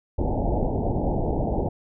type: low-pass noise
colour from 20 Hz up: pink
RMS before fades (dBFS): -24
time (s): 0.18-1.69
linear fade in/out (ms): 10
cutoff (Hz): 870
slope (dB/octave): 96
effects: none